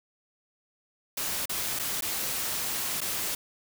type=noise with dropouts; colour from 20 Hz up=white; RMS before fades=-31 dBFS; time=1.17-3.35 s; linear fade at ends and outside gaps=5 ms; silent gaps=1.457-1.494 / 1.791-1.795 / 2.009-2.022 / 3.006-3.014 s; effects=none